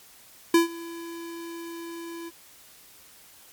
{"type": "tone with ADSR envelope", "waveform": "square", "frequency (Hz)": 336, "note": "E4", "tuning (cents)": 33, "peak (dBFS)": -14, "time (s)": [0.54, 2.31], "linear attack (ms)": 4, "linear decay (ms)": 130, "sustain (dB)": -22, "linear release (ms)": 32, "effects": ["white hiss -52 dBFS RMS until 3.52 s", "MP3 96 kbps"]}